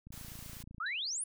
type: click train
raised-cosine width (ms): 5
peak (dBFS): -37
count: 21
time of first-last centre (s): 0.07-0.782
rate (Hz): 28.1
type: noise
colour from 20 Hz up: white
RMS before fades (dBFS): -50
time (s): 0.12-0.63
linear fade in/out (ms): 5
type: exponential sweep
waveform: sine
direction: up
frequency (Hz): 1200 to 10470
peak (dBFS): -34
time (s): 0.8-1.24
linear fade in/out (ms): 5
type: tone with exponential decay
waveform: sine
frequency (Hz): 3951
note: B7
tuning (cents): 0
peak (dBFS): -37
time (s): 0.86-0.99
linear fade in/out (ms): 5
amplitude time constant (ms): 28
effects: none